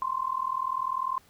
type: tone with amplitude modulation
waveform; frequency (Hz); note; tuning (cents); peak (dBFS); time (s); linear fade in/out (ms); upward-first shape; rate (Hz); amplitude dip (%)
sine; 1046.5; C6; 0; -23; 0.02-1.18; 0; sine; 40.1; 90
effects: pink hiss -60 dBFS RMS until 1.29 s